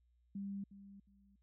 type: tone with echo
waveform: sine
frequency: 198.4 Hz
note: G3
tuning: 21 cents sharp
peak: -40 dBFS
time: 0.35-0.64 s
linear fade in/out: 5 ms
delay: 360 ms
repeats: 2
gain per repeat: -13 dB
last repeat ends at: 1.36 s
effects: added 60 Hz sine -70 dBFS peak until 1.42 s